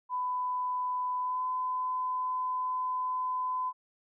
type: tone with pitch glide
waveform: sine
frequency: 1000 to 1012.8 Hz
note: B5 to B5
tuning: +21 to +43 cents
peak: -29 dBFS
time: 0.09-3.73 s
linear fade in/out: 50 ms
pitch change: +22 cents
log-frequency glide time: 1.2-1.42 s
effects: none